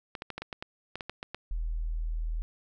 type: clicks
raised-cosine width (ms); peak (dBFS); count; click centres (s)
0.3; -20; 12; 0.152 / 0.221 / 0.303 / 0.38 / 0.42 / 0.528 / 0.625 / 0.956 / 1.008 / 1.096 / 1.229 / 1.346
type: tone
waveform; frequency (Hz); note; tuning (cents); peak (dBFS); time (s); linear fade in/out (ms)
sine; 40.26; E1; -40; -29; 1.51-2.42; 0
effects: none